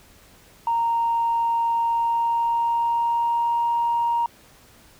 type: tone with pitch glide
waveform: sine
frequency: 928 to 938.2 Hz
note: A#5 to A#5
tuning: -8 to +11 cents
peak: -18 dBFS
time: 0.67-4.26 s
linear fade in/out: 2 ms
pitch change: +19 cents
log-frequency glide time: 1.81-3.6 s
effects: tanh soft clip ceiling -14 dBFS + pink hiss -52 dBFS RMS until 4.99 s